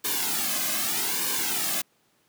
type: noise with flanger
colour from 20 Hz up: white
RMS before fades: -27 dBFS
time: 0.04-1.82 s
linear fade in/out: 10 ms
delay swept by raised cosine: 1.5 to 2.2 ms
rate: 0.82 Hz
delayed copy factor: -0.85
effects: pink hiss -66 dBFS RMS until 2.28 s + high-pass 150 Hz 12 dB/octave